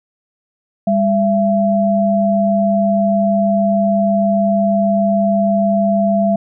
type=tone pair together; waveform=sine; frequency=200.6 / 673 Hz; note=G3 / E5; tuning=+40 / +36 cents; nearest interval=octave + major sixth; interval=2096 cents; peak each=-14 dBFS; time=0.87-6.36 s; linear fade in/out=5 ms; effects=none